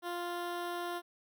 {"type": "tone with notch filter", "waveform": "15% pulse", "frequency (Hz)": 349.2, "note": "F4", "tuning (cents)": 0, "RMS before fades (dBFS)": -38, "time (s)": [0.02, 1.02], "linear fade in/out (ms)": 50, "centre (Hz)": 7000, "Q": 1.1, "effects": []}